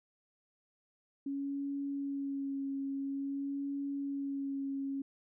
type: tone with vibrato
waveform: sine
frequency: 277.2 Hz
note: C#4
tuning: in tune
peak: -34 dBFS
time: 1.26-5.02 s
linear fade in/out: 5 ms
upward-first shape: sine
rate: 0.49 Hz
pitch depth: 19 cents each way
effects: none